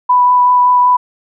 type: tone with vibrato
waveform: sine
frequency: 990 Hz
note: B5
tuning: 4 cents sharp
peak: -6 dBFS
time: 0.09-0.97 s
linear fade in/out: 10 ms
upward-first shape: triangle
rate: 5.3 Hz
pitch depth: 11 cents each way
effects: none

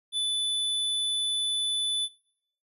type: tone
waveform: square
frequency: 3490 Hz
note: A7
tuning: 15 cents flat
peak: -26 dBFS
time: 0.12-2.09 s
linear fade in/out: 50 ms
effects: noise-tail reverb RT60 0.7 s tail -23 dB re dry + resampled to 32000 Hz

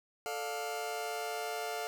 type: chord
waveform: sawtooth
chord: D minor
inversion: second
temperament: just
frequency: 440.5 / 587.3 / 704.8 Hz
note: A4 / D5 / F5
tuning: +2 / 0 / +16 cents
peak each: -36 / -40 / -34 dBFS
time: 0.26-1.87 s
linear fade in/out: 0 ms
effects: none

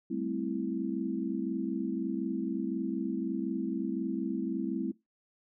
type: chord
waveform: sine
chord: A minor seventh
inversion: third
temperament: equal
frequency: 196 / 220 / 261.6 / 329.6 Hz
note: G3 / A3 / C4 / E4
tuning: 0 / 0 / 0 / 0 cents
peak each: -37 / -37 / -35 / -35 dBFS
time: 0.1-4.92 s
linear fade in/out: 10 ms
effects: noise-tail reverb RT60 0.2 s tail -21 dB re dry

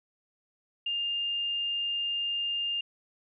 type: tone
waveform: sine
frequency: 2809 Hz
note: F7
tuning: 9 cents sharp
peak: -28 dBFS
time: 0.86-2.81 s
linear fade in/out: 5 ms
effects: none

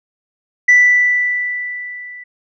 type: tone with level ramp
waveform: sine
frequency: 1975.5 Hz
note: B6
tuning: in tune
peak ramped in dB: -3 to -31 dBFS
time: 0.68-2.24 s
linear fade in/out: 10 ms
effects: tanh soft clip ceiling -3 dBFS

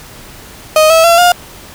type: tone with pitch steps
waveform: 35% pulse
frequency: 623 / 650.2 / 678.6 / 708.2 Hz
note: D#5 / E5 / F5 / F5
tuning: +2 / -24 / -50 / +24 cents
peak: -3 dBFS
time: 0.76-1.32 s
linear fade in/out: 2 ms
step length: 140 ms
effects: pink hiss -34 dBFS RMS until 1.74 s

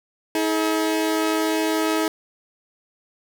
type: tone pair together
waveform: sawtooth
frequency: 319.7 / 426.8 Hz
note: D#4 / G#4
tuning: +47 / +47 cents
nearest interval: perfect fourth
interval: 500 cents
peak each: -17 / -21 dBFS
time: 0.35-2.08 s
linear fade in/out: 2 ms
effects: none

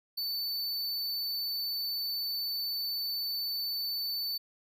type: tone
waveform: square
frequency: 4512 Hz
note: C#8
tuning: 30 cents sharp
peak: -32 dBFS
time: 0.17-4.38 s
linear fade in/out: 10 ms
effects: none

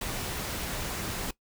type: noise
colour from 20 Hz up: pink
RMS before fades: -34 dBFS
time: 0.01-1.31 s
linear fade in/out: 5 ms
effects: noise-tail reverb RT60 0.1 s tail -19 dB re dry

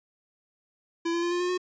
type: tone with pitch steps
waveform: square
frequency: 335.9 / 341.2 / 346.5 / 352 / 357.5 / 363.1 Hz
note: E4 / F4 / F4 / F4 / F4 / F#4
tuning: +33 / -40 / -14 / +14 / +41 / -33 cents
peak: -26 dBFS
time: 1.05-1.578 s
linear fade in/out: 10 ms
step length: 88 ms
effects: resampled to 16000 Hz

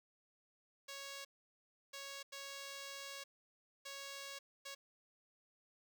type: tone bursts at uneven times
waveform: 5% pulse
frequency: 554 Hz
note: C#5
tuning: 1 cent flat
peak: -35 dBFS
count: 5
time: 0.88-1.25 / 1.93-2.23 / 2.32-3.24 / 3.85-4.39 / 4.65-4.75 s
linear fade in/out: 10 ms
effects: none

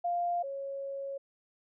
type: tone pair in turn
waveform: sine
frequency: 698.5 / 550.7 Hz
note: F5 / C#5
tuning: 0 / -11 cents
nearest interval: major third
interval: 411 cents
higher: first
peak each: -28 / -35 dBFS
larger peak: first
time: 0.04-0.43 / 0.43-1.18 s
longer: second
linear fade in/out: 10 ms
effects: none

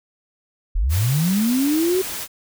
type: linear sweep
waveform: sine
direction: up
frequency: 33.62 to 383.2 Hz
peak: -16 dBFS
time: 0.75-2.02 s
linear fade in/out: 10 ms
type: noise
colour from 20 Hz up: white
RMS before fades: -29 dBFS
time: 0.89-2.28 s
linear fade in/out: 50 ms
effects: none

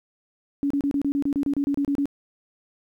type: tone bursts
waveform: sine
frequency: 282.4 Hz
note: C#4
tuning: 32 cents sharp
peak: -20 dBFS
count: 14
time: 0.63-2.056 s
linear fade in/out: 0 ms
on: 74 ms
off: 30 ms
effects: 10-bit

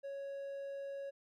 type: tone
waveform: triangle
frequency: 554.4 Hz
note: C#5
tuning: in tune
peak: -39 dBFS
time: 0.03-1.11 s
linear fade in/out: 20 ms
effects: none

